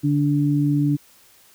sine tone pair together, 145.3 / 290.6 Hz, D3 / D4, -18 / -18 cents, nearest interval octave, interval 1200 cents, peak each -19 dBFS, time 0.03-0.97 s, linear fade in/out 20 ms, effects white hiss -53 dBFS RMS until 1.54 s

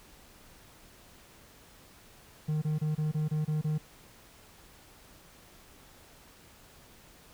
triangle tone bursts, 153.4 Hz, D#3, 24 cents flat, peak -25 dBFS, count 8, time 2.48-3.782 s, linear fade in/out 10 ms, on 140 ms, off 26 ms, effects pink hiss -56 dBFS RMS until 7.33 s

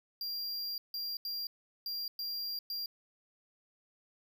square tone bursts at uneven times, 4766 Hz, D8, 25 cents sharp, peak -36 dBFS, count 6, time 0.21-0.78 / 0.94-1.17 / 1.25-1.47 / 1.86-2.08 / 2.19-2.59 / 2.7-2.86 s, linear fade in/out 2 ms, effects none

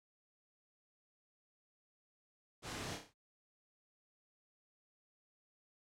pink noise with echo, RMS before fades -44 dBFS, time 2.62-2.99 s, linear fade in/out 50 ms, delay 30 ms, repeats 5, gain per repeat -5 dB, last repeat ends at 3.14 s, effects high-pass 60 Hz 12 dB/octave + low-pass 8000 Hz 12 dB/octave

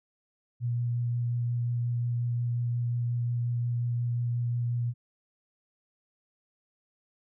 sine tone with vibrato, 120 Hz, B2, 49 cents flat, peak -26 dBFS, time 0.6-4.94 s, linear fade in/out 50 ms, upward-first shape sine, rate 5.6 Hz, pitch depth 10 cents each way, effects none

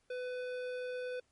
triangle tone with hard clipping, 500 Hz, B4, 21 cents sharp, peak -39 dBFS, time 0.1-1.2 s, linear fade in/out 5 ms, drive 17 dB, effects pink hiss -75 dBFS RMS until 1.31 s + MP3 48 kbps

